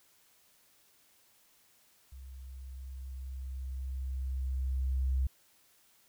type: tone with level ramp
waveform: sine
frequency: 65.41 Hz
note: C2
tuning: in tune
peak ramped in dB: -45 to -26 dBFS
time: 2.12-5.27 s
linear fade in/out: 5 ms
effects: white hiss -66 dBFS RMS until 6.08 s